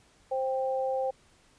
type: tone pair together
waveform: sine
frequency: 525.9 / 788 Hz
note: C5 / G5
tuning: +9 / +9 cents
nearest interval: perfect fifth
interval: 700 cents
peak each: -28 / -32 dBFS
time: 0.31-1.11 s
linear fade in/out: 10 ms
effects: pink hiss -62 dBFS RMS until 1.58 s + resampled to 22050 Hz